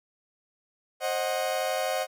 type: chord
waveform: 40% pulse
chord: C diminished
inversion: none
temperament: equal with one note detuned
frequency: 530.2 / 622.3 / 740 Hz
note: C5 / Eb5 / Gb5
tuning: +23 / 0 / 0 cents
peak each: -30 dBFS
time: 1-2.07 s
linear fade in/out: 50 ms
effects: none